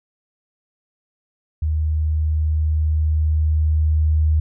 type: tone with level ramp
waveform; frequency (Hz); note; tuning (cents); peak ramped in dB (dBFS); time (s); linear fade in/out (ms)
sine; 77.5; D#2; -6; -17 to -13; 1.62-4.4; 5
effects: none